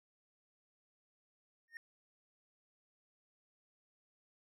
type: tone with exponential growth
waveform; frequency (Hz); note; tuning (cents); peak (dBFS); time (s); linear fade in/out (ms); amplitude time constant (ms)
triangle; 1841; A#6; -22; -39; 1.68-1.77; 1; 18
effects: none